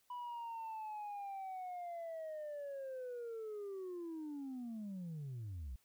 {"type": "linear sweep", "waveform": "sine", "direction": "down", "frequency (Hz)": [987.8, 56.6], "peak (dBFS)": -40, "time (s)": [0.1, 5.76], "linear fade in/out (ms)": 5, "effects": ["tanh soft clip ceiling -41 dBFS", "white hiss -75 dBFS RMS until 5.84 s"]}